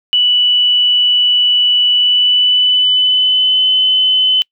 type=tone with pitch glide; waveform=sine; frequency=2960 to 3031 Hz; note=F#7 to F#7; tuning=0 to +41 cents; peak=-8 dBFS; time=0.13-4.42 s; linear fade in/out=0 ms; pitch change=+41 cents; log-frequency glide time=1.92-3.66 s; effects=noise-tail reverb RT60 0.1 s tail -26 dB re dry